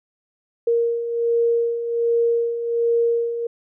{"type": "beating tone pair", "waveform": "sine", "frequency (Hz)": [466.2, 467.5], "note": ["A#4", "A#4"], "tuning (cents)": [0, 5], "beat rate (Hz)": 1.3, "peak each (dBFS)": [-25, -18], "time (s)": [0.67, 3.47], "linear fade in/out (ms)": 5, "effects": []}